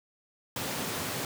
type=high-pass noise; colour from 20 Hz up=pink; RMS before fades=-34 dBFS; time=0.56-1.25 s; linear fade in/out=2 ms; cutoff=100 Hz; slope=24 dB/octave; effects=none